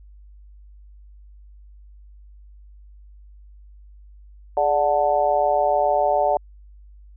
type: harmonic tone with a mistuned harmonic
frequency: 146.9 Hz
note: D3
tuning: 1 cent sharp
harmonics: 3 / 4 / 5 / 6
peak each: -28 / -20 / -20 / -24 dBFS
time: 4.57-6.37 s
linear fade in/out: 2 ms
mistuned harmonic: 3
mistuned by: -91 cents
effects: added 50 Hz sine -43 dBFS peak until 7.16 s